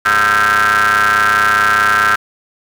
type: ring-modulated tone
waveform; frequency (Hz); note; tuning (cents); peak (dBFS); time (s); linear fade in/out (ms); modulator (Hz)
35% pulse; 104.7; G#2; +15; -5; 0.05-2.16; 10; 1450
effects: 7-bit